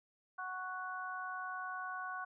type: harmonic tone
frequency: 370 Hz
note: F#4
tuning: in tune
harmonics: 2 / 3 / 4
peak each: -46 / -43 / -43 dBFS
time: 0.38-2.25 s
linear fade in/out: 10 ms
effects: none